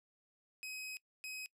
sawtooth tone bursts at uneven times, 2533 Hz, D#7, 30 cents sharp, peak -39 dBFS, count 2, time 0.63-0.97 / 1.24-1.46 s, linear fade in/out 0 ms, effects noise-tail reverb RT60 0.1 s tail -22 dB re dry + low-pass 12000 Hz 12 dB/octave

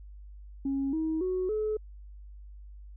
sine tone with pitch steps, 273.6 / 317.9 / 369.5 / 429.3 Hz, C#4 / D#4 / F#4 / A4, -23 / +37 / -2 / -43 cents, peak -26 dBFS, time 0.65-1.77 s, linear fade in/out 5 ms, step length 280 ms, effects tanh soft clip ceiling -23 dBFS + added 50 Hz sine -44 dBFS peak until 2.96 s

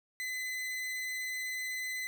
40% pulse tone, 2023 Hz, B6, 41 cents sharp, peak -34 dBFS, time 0.2-2.07 s, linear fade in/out 0 ms, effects none

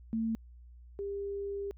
sine tone pair in turn, 224.4 / 399.8 Hz, A3 / G4, +34 / +34 cents, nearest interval minor seventh, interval 1000 cents, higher second, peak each -29 / -34 dBFS, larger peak first, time 0.13-0.35 / 0.99-1.71 s, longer second, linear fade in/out 0 ms, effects added 60 Hz sine -50 dBFS peak until 1.77 s

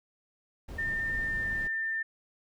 brown noise, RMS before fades -40 dBFS, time 0.68-1.68 s, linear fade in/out 10 ms
sine tone with pitch glide, 1806 to 1794.6 Hz, A6 to A6, +45 to +34 cents, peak -29 dBFS, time 0.78-2.03 s, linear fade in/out 10 ms, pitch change -11 cents, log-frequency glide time 1.21-1.49 s
effects none

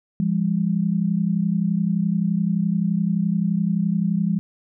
sine tone pair together, 171.15 / 202.8 Hz, F3 / G#3, -35 / -41 cents, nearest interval minor third, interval 294 cents, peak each -21 dBFS, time 0.2-4.39 s, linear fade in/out 0 ms, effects none

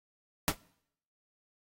pink noise with exponential decay, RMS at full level -21 dBFS, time 0.48-0.56 s, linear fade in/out 0 ms, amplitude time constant 17 ms, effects noise-tail reverb RT60 0.7 s tail -24 dB re dry + AAC 48 kbps

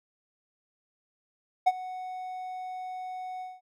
triangle tone with ADSR envelope, 740 Hz, F#5, in tune, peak -14 dBFS, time 1.66-3.61 s, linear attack 15 ms, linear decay 38 ms, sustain -19 dB, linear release 200 ms, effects none

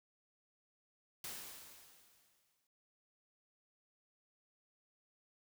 white noise with exponential decay, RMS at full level -44 dBFS, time 1.24-2.67 s, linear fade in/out 2 ms, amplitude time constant 310 ms, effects none

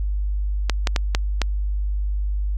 clicks, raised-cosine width 0.2 ms, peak -3 dBFS, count 5, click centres 0.697 / 0.872 / 0.962 / 1.149 / 1.417 s, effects added 50 Hz sine -20 dBFS peak until 2.57 s

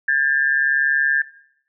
sine tone pair together, 1619.4 / 1760 Hz, G#6 / A6, -44 / 0 cents, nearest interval minor second, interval 144 cents, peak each -18 dBFS, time 0.08-1.22 s, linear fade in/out 5 ms, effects noise-tail reverb RT60 0.7 s tail -18 dB re dry

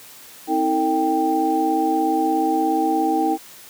sine tone cluster, 261.9 / 318.8 / 452.8 / 786 Hz, C4 / D#4 / A4 / G5, +2 / +42 / +50 / +4 cents, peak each -28 / -20 / -27 / -20 dBFS, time 0.47-3.38 s, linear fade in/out 50 ms, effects white hiss -43 dBFS RMS until 3.69 s + high-pass 100 Hz 12 dB/octave

